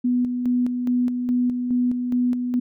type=tone with tremolo; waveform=sine; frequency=246.9 Hz; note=B3; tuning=in tune; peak=-17 dBFS; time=0.04-2.6 s; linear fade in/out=10 ms; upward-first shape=square; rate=2.4 Hz; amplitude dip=45%; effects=none